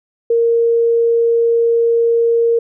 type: tone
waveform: sine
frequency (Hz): 464.5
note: A#4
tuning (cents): -6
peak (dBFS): -10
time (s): 0.3-2.59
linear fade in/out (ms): 5
effects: none